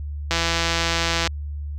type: click train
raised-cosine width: 0.2 ms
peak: -4 dBFS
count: 162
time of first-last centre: 0.31-1.274 s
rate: 167 Hz
effects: added 73 Hz sine -27 dBFS peak until 1.78 s